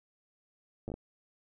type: slowing click train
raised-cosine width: 2 ms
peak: -26 dBFS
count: 5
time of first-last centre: 0.88-0.941 s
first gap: 9 ms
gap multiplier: 1.36
effects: none